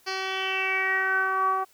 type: tone with low-pass filter sweep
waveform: 10% pulse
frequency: 380.8 Hz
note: F#4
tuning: 50 cents sharp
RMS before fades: -26 dBFS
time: 0.06-1.65 s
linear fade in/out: 20 ms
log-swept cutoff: 4500 to 960 Hz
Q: 6.4
effects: white hiss -60 dBFS RMS until 1.73 s